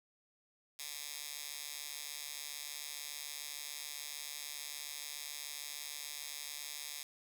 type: tone with high-pass filter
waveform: 10% pulse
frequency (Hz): 146.83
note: D3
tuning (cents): 0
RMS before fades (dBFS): -45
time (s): 0.79-7.03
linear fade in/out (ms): 2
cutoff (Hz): 4100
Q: 0.69
effects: none